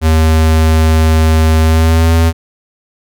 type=tone with pitch glide; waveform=square; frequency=79.6 to 82.26 Hz; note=D#2 to E2; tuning=+40 to -3 cents; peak=-7 dBFS; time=0.01-2.33 s; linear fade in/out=50 ms; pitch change=+57 cents; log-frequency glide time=1.61-2.1 s; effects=none